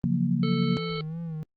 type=chord; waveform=sine; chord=Gb major seventh; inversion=second; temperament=equal; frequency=138.59 / 174.61 / 185 / 233.1 Hz; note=Db3 / F3 / Gb3 / Bb3; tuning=0 / 0 / 0 / 0 cents; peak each=-28 / -26 / -30 / -27 dBFS; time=0.04-0.77 s; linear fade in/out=0 ms
type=harmonic tone; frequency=440 Hz; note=A4; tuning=in tune; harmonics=1 / 3 / 5 / 7 / 9 / 10; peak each=-33 / -38 / -40 / -41 / -43 / -43 dBFS; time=0.43-1.01 s; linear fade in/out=2 ms
type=tone with vibrato; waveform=triangle; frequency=161.9 Hz; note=E3; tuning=31 cents flat; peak=-29 dBFS; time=0.78-1.43 s; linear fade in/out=0 ms; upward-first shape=sine; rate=2.9 Hz; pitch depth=73 cents each way
effects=Opus 24 kbps